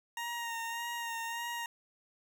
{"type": "tone with vibrato", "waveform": "20% pulse", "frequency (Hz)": 932.3, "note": "A#5", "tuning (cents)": 0, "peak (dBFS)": -31, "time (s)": [0.17, 1.66], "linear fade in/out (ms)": 2, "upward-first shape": "sine", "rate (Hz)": 1.7, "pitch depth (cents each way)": 28, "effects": []}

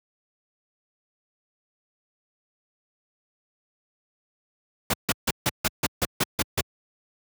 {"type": "noise bursts", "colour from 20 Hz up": "pink", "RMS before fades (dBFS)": -22, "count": 10, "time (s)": [4.9, 6.61], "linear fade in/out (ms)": 5, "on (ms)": 36, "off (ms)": 150, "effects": ["high-pass 80 Hz 12 dB/octave"]}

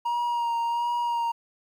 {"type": "tone with vibrato", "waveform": "triangle", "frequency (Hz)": 944, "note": "A#5", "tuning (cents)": 22, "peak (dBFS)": -22, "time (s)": [0.05, 1.32], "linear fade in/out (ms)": 10, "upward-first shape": "sine", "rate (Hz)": 1.4, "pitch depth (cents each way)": 23, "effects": ["10-bit"]}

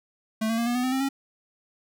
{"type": "tone with pitch steps", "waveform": "square", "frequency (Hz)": [219.6, 226.6, 233.7, 241.1, 248.8, 256.7, 264.8, 273.2], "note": ["A3", "A#3", "A#3", "B3", "B3", "C4", "C4", "C#4"], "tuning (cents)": [-3, -49, 5, -41, 13, -33, 21, -25], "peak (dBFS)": -24, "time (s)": [0.41, 1.09], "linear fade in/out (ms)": 10, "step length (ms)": 85, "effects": []}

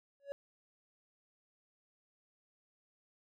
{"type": "tone with exponential growth", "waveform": "triangle", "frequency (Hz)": 562, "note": "C#5", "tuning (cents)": 24, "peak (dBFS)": -32, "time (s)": [0.2, 0.32], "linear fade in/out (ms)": 0, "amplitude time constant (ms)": 25, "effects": []}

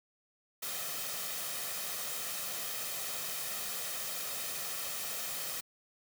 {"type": "noise with comb filter", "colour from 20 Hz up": "white", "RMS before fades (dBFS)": -38, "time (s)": [0.62, 5.61], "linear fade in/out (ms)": 10, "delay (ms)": 1.6, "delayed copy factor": 0.5, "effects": ["high-pass 150 Hz 12 dB/octave"]}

